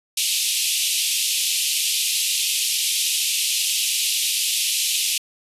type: band-pass noise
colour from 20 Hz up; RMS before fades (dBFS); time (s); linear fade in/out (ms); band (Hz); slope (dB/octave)
pink; -22; 0.17-5.18; 5; 2600 to 13000; 48
effects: resampled to 32000 Hz